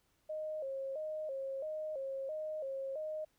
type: tone with vibrato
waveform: sine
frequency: 578 Hz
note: D5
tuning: 28 cents flat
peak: -37 dBFS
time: 0.29-3.25 s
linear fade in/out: 10 ms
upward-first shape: square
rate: 1.5 Hz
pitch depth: 120 cents each way
effects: pink hiss -75 dBFS RMS until 3.38 s